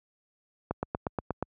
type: click train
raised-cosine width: 1 ms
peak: -15 dBFS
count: 7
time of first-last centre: 0.71-1.426 s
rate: 8.38 Hz
effects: high-pass 60 Hz 12 dB/octave